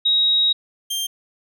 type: tone pair in turn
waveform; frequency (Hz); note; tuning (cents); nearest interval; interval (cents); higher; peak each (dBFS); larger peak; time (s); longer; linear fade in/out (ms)
sine / sawtooth; 3800 / 3177; A#7 / G7; +33 / +23; minor third; 310; first; -14 / -19; first; 0.05-0.53 / 0.9-1.07; first; 10
effects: none